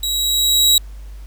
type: tone with level ramp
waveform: sawtooth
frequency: 3861 Hz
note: B7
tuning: 40 cents flat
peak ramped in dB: -16 to -6 dBFS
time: 0.03-0.78 s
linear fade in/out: 2 ms
effects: added 50 Hz sine -31 dBFS peak until 1.26 s + pink hiss -51 dBFS RMS until 1.26 s